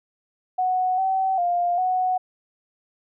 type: tone with pitch steps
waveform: sine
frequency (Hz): 739 / 764 / 702 / 739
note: F#5 / G5 / F5 / F#5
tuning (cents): -2 / -45 / +9 / -2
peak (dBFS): -19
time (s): 0.58-2.18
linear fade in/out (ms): 10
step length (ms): 400
effects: none